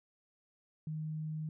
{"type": "tone", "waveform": "sine", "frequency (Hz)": 155.56, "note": "D#3", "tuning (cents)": 0, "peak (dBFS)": -36, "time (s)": [0.87, 1.49], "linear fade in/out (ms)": 2, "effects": []}